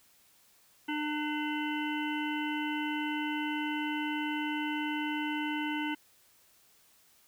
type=harmonic tone with a mistuned harmonic; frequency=300 Hz; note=D4; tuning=37 cents sharp; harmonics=1 / 3 / 5 / 7 / 9 / 10; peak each=-33 / -38 / -40 / -41 / -43 / -43 dBFS; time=0.88-5.95 s; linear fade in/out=10 ms; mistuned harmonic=7; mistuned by=-32 cents; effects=white hiss -64 dBFS RMS until 7.27 s